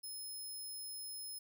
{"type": "tone", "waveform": "5% pulse", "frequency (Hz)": 5160, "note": "E8", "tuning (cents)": -38, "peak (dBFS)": -38, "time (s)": [0.03, 1.39], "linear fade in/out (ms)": 10, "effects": []}